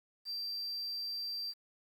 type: tone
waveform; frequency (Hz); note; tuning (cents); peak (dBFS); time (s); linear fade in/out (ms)
sine; 4699; D8; 0; -34; 0.25-1.54; 50
effects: tanh soft clip ceiling -35 dBFS + 10-bit